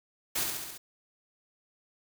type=noise with echo; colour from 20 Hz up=white; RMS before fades=-30 dBFS; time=0.35-0.44 s; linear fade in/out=10 ms; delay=68 ms; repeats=5; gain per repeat=-3 dB; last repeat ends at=0.78 s; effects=none